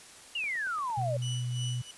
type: exponential sweep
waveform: sine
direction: down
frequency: 2920 to 551 Hz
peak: -30 dBFS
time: 0.35-1.17 s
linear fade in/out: 5 ms
type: click train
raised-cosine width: 0.5 ms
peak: -36 dBFS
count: 6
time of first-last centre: 0.44-1.016 s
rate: 8.68 Hz
type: tone with pitch glide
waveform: sine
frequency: 123.47 to 122.62 Hz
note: B2 to B2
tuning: 0 to -12 cents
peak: -30 dBFS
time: 0.97-1.82 s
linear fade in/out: 10 ms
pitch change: -12 cents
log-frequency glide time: 1.07-1.43 s
type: tone with tremolo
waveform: sawtooth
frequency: 2960 Hz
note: F#7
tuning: in tune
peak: -33 dBFS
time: 1.22-1.91 s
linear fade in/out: 2 ms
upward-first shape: sine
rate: 2.9 Hz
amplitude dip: 85%
effects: white hiss -51 dBFS RMS until 1.97 s + resampled to 24000 Hz